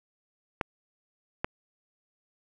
clicks, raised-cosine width 0.5 ms, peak -12 dBFS, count 2, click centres 0.612 / 1.445 s, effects none

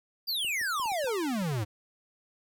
square exponential sweep, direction down, 4871 to 98.7 Hz, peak -29 dBFS, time 0.27-1.65 s, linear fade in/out 20 ms
clicks, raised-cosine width 2 ms, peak -37 dBFS, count 8, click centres 0.447 / 0.614 / 0.798 / 0.858 / 0.919 / 1.044 / 1.421 / 1.521 s
sine tone with exponential decay, 911 Hz, A#5, 40 cents flat, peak -33 dBFS, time 1.07-1.3 s, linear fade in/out 5 ms, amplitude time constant 48 ms
effects none

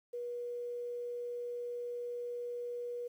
sine tone, 482.8 Hz, B4, 39 cents flat, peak -37 dBFS, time 0.13-3.08 s, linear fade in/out 10 ms, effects 11-bit

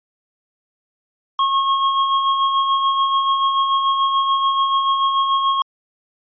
square tone with tremolo, 1087 Hz, C#6, 34 cents flat, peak -14 dBFS, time 1.39-5.62 s, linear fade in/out 2 ms, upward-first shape sine, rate 6.9 Hz, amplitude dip 40%, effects resampled to 11025 Hz

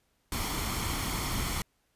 pink noise with comb filter, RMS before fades -32 dBFS, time 0.32-1.62 s, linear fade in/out 2 ms, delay 0.92 ms, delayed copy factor +0.5, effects pink hiss -73 dBFS RMS until 1.95 s + resampled to 32000 Hz

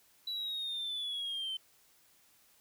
sine linear sweep, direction down, 3951 to 3070 Hz, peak -33 dBFS, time 0.27-1.57 s, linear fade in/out 5 ms, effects tanh soft clip ceiling -33 dBFS + white hiss -66 dBFS RMS until 2.6 s

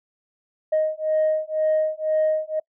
sine beating tone pair, 622.3 / 624.3 Hz, D#5 / D#5, 0 / +6 cents, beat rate 2 Hz, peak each -21 dBFS, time 0.72-2.6 s, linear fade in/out 10 ms, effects noise-tail reverb RT60 0.1 s tail -26 dB re dry + tanh soft clip ceiling -14 dBFS

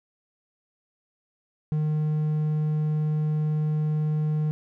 triangle tone, 153 Hz, D#3, 29 cents flat, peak -20 dBFS, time 1.72-4.51 s, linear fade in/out 0 ms, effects none

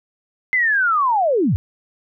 sine linear sweep, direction down, 2075 to 69.3 Hz, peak -14 dBFS, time 0.53-1.56 s, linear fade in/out 0 ms, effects none

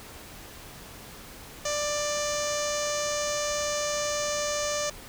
sawtooth tone with low-pass filter, 591 Hz, D5, 11 cents sharp, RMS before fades -29 dBFS, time 1.65-4.9 s, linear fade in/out 5 ms, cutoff 6400 Hz, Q 5.3, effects pink hiss -45 dBFS RMS until 5.08 s

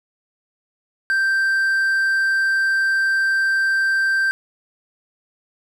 triangle tone, 1568 Hz, G6, in tune, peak -14 dBFS, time 1.1-4.31 s, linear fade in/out 0 ms, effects none

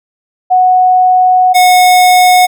sine / square tone pair in turn, 737 / 729.4 Hz, F#5 / F#5, -7 / -25 cents, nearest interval unison, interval 18 cents, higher first, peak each -4 dBFS, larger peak neither, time 0.5-1.54 / 1.54-2.47 s, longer first, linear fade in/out 20 ms, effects none

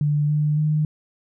sine tone with pitch steps, 147.7 / 149.9 / 152.7 Hz, D3 / D3 / D#3, +10 / +36 / -32 cents, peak -17 dBFS, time 0.01-0.85 s, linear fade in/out 2 ms, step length 280 ms, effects none

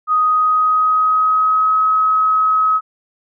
sine tone with pitch glide, 1248 to 1276.4 Hz, D#6 to D#6, +5 to +44 cents, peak -11 dBFS, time 0.07-2.81 s, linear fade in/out 50 ms, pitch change +39 cents, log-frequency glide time 0.2-1.78 s, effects none

